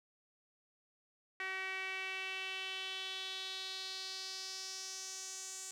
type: tone with band-pass filter sweep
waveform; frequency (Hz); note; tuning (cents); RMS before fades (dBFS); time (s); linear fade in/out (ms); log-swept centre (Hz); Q
sawtooth; 379.7; F#4; +45; -43; 1.4-5.71; 2; 2000 to 7300; 3.6
effects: none